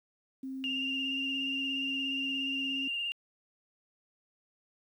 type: tone with pitch glide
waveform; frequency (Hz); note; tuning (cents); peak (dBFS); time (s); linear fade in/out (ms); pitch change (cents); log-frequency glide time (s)
sine; 264.9 to 270.8; C4 to C#4; +22 to -40; -36; 0.43-2.88; 5; +38; 0.66-1.37
type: tone with vibrato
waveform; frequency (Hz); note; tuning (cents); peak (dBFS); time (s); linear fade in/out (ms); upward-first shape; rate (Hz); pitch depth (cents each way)
sine; 2800; F7; +4; -31; 0.64-3.12; 0; sine; 17; 28
effects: tanh soft clip ceiling -23 dBFS + 11-bit